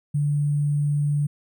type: tone with sample-and-hold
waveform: sine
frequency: 146 Hz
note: D3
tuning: 10 cents flat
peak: -19 dBFS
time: 0.14-1.27 s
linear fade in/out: 10 ms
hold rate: 8820 Hz
effects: none